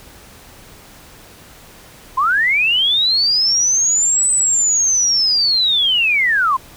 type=linear two-way sweep; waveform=sine; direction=up then down; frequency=999 to 8110 to 999 Hz; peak=-12 dBFS; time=2.17-6.57 s; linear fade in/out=10 ms; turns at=4.31 s; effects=pink hiss -42 dBFS RMS until 6.76 s